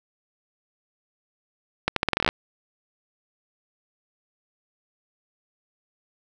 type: accelerating click train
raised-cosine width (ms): 0.3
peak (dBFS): -4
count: 12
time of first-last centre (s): 1.88-2.289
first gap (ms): 83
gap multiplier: 0.82
effects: none

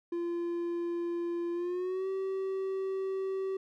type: tone with pitch glide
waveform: triangle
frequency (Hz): 343.7 to 383.6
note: F4 to G4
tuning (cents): -28 to -37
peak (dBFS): -29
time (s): 0.12-3.57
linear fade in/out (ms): 5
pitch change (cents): +191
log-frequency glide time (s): 1.53-2.08
effects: none

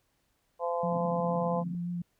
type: harmonic tone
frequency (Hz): 171.3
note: F3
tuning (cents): -33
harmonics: 3 / 4 / 5 / 6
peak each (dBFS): -31 / -34 / -36 / -36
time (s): 0.59-1.64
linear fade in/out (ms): 50
type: tone with vibrato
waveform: sine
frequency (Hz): 174.61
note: F3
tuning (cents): 0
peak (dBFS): -31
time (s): 0.83-2.02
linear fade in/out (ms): 5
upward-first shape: triangle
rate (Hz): 5.8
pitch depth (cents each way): 19
type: band-pass noise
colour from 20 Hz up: pink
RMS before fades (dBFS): -43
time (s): 0.92-1.75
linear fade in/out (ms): 2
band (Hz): 130 to 280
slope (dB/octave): 96
effects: pink hiss -74 dBFS RMS until 2.19 s

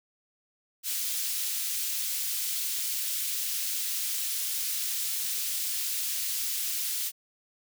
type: high-pass noise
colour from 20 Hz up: white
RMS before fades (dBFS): -31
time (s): 0.83-7.12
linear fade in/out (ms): 50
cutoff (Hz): 3000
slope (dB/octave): 12
effects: none

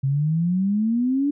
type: exponential sweep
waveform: sine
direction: up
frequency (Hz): 132.5 to 292.8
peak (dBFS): -18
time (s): 0.03-1.31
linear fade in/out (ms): 10
effects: none

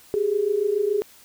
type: tone pair together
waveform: sine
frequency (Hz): 392 / 419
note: G4 / G#4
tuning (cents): 0 / +15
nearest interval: minor second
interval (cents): 115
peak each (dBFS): -24 / -21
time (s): 0.14-1.02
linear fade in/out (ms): 0
effects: white hiss -51 dBFS RMS until 1.24 s

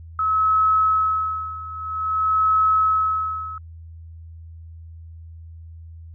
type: tone with tremolo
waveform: sine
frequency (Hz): 1289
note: E6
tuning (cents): -39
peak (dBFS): -14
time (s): 0.19-3.58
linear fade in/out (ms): 2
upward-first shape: sine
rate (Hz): 0.51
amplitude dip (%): 85
effects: added 82 Hz sine -37 dBFS peak until 6.14 s

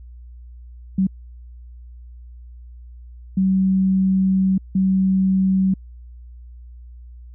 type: tone bursts at uneven times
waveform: sine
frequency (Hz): 190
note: F#3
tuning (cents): +46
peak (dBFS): -14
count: 3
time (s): 0.98-1.07 / 3.37-4.58 / 4.75-5.74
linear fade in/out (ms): 5
effects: added 60 Hz sine -37 dBFS peak until 7.34 s

